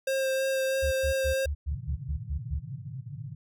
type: tone with vibrato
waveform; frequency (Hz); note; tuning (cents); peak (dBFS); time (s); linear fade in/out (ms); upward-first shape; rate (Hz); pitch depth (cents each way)
square; 532; C5; +29; -26; 0.07-1.46; 5; sine; 3.1; 12
type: tone bursts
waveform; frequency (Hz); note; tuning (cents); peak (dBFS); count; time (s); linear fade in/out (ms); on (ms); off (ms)
sine; 72.4; D2; -24; -27; 9; 0.82-2.6; 20; 100; 110
type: band-pass noise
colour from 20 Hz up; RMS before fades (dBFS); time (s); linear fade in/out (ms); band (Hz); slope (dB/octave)
white; -39; 1.68-3.35; 5; 100 to 160; 96
effects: none